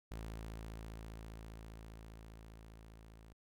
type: tone with level ramp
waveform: sawtooth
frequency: 55 Hz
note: A1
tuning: in tune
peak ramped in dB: -39 to -52 dBFS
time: 0.11-3.33 s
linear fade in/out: 5 ms
effects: none